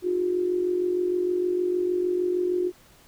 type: tone with amplitude modulation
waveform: sine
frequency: 359.5 Hz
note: F#4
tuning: 50 cents flat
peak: -19 dBFS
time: 0.02-2.72 s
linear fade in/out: 50 ms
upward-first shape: sine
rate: 46.5 Hz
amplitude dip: 60%
effects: pink hiss -55 dBFS RMS until 3.07 s

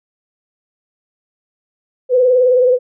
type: tone with vibrato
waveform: sine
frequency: 502 Hz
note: B4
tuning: 28 cents sharp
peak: -8 dBFS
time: 2.09-2.79 s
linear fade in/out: 50 ms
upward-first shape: sine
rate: 19 Hz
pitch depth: 52 cents each way
effects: none

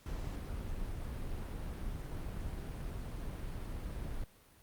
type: noise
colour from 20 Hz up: brown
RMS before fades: -40 dBFS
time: 0.06-4.24 s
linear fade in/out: 2 ms
effects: pink hiss -63 dBFS RMS until 4.62 s + Opus 48 kbps

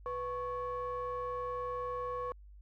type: ring-modulated tone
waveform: triangle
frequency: 304.7 Hz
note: D#4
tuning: 36 cents flat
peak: -30 dBFS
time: 0.06-2.32 s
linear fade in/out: 0 ms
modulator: 800 Hz
effects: added 50 Hz sine -51 dBFS peak until 2.61 s

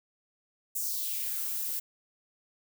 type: noise with high-pass filter sweep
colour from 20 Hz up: violet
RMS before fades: -33 dBFS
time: 0.75-1.8 s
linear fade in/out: 10 ms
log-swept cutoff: 7800 to 390 Hz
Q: 2.4
effects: none

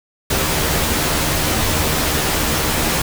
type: noise with comb filter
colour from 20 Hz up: pink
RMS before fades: -18 dBFS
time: 0.3-3.02 s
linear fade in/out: 5 ms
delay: 13 ms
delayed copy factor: +0.6
effects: none

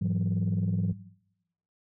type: tone cluster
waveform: sine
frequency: 104.1 / 168.4 / 187.5 Hz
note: G#2 / E3 / F#3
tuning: +5 / +37 / +23 cents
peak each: -28 dBFS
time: 0.01-0.93 s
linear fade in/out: 10 ms
effects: noise-tail reverb RT60 0.8 s tail -19 dB re dry + tanh soft clip ceiling -20 dBFS

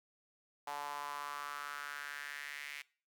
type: tone with high-pass filter sweep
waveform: sawtooth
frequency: 144.6 Hz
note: D3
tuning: 27 cents flat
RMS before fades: -44 dBFS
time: 0.67-2.82 s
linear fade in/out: 5 ms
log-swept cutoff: 830 to 2200 Hz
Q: 4
effects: noise-tail reverb RT60 0.4 s tail -21 dB re dry

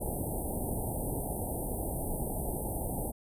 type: band-stop noise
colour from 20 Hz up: pink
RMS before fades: -34 dBFS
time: 0-3.12 s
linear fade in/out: 20 ms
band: 880 to 8700 Hz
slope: 96 dB/octave
effects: resampled to 32000 Hz

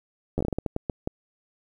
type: slowing click train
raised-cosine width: 2 ms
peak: -13 dBFS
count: 12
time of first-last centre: 0.38-1.074 s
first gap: 11 ms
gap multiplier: 1.32
effects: 9-bit

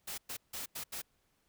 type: noise bursts at uneven times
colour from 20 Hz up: white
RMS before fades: -41 dBFS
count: 5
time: 0.07-0.18 / 0.29-0.37 / 0.53-0.66 / 0.75-0.84 / 0.92-1.02 s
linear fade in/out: 10 ms
effects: pink hiss -75 dBFS RMS until 1.48 s

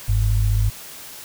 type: tone pair together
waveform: sine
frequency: 48.29 / 103.1 Hz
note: G1 / G#2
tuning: -25 / -12 cents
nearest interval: octave + minor second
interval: 1313 cents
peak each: -18 dBFS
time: 0.08-0.7 s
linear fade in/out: 10 ms
effects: white hiss -38 dBFS RMS until 1.24 s

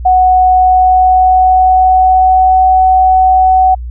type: tone with pitch glide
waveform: sine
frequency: 740 to 749.5 Hz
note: F#5 to F#5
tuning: 0 to +22 cents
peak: -4 dBFS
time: 0.05-3.75 s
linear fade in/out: 10 ms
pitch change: +22 cents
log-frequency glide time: 0.53-2.63 s
effects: added 60 Hz sine -19 dBFS peak until 3.9 s

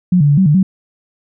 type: tone with pitch steps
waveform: sine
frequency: 180.1 / 145.2 / 143.9 / 190.2 / 148.4 / 188.9 Hz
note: F#3 / D3 / D3 / F#3 / D3 / F#3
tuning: -46 / -19 / -35 / +48 / +18 / +36 cents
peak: -7 dBFS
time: 0.12-0.63 s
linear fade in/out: 5 ms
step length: 85 ms
effects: none

